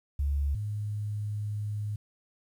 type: tone pair in turn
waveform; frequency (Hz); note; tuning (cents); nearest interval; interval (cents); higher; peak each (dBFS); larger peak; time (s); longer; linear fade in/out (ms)
sine; 71 / 104.64; C#2 / G#2; +42 / +14; perfect fifth; 672; second; -25 / -30; first; 0.19-0.55 / 0.55-1.96; second; 5
effects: 10-bit